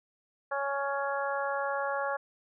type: harmonic tone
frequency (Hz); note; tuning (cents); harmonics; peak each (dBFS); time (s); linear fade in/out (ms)
278.6; C#4; +9; 2 / 3 / 4 / 5 / 6; -33 / -35 / -36 / -37 / -38; 0.51-2.17; 10
effects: none